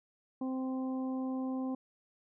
harmonic tone, 260.4 Hz, C4, 8 cents flat, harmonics 1 / 2 / 3 / 4, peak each -33 / -44 / -47 / -50 dBFS, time 0.41-1.75 s, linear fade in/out 5 ms, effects none

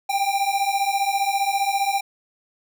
square beating tone pair, 784 / 799 Hz, G5 / G5, 0 / +33 cents, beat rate 15 Hz, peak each -24 / -23 dBFS, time 0.09-2.01 s, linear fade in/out 10 ms, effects none

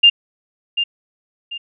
sine tone with echo, 2802 Hz, F7, 5 cents sharp, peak -5 dBFS, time 0.03-0.1 s, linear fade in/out 10 ms, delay 740 ms, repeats 2, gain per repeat -10 dB, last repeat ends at 1.58 s, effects none

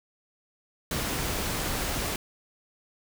pink noise, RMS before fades -30 dBFS, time 0.91-2.16 s, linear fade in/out 2 ms, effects none

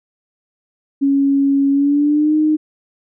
sine tone with pitch glide, 277.2 to 307.6 Hz, C#4 to D#4, 0 to -20 cents, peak -11 dBFS, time 1.01-2.57 s, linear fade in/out 20 ms, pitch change +180 cents, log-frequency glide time 1.71-2.35 s, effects none

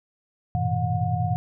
sine tone cluster, 96.1 / 113 / 123.3 / 160.3 / 722 Hz, G2 / A2 / B2 / E3 / F#5, -34 / +47 / -2 / -48 / -43 cents, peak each -28 dBFS, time 0.55-1.36 s, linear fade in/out 0 ms, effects none

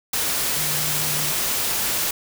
sine tone in noise, 150.9 Hz, D3, 47 cents sharp, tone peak -32 dBFS, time 0.56-1.32 s, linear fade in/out 5 ms, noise white, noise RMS -23 dBFS, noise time 0.13-2.11 s, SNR -12 dB, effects none

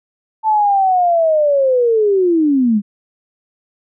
sine linear sweep, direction down, 884 to 197.2 Hz, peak -10 dBFS, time 0.43-2.82 s, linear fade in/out 50 ms, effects none

